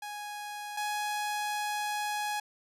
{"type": "tone pair in turn", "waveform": "sawtooth", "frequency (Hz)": [830.6, 835.9], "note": ["G#5", "G#5"], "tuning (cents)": [0, 11], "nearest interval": "unison", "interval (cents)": 11, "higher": "second", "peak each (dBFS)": [-34, -27], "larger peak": "second", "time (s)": [[0.02, 0.77], [0.77, 2.4]], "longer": "second", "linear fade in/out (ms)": 5, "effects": ["resampled to 32000 Hz"]}